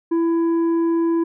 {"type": "tone with tanh clipping", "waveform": "triangle", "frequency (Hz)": 333.1, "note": "E4", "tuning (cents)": 18, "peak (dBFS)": -17, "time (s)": [0.11, 1.24], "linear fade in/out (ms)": 10, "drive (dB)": 10, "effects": []}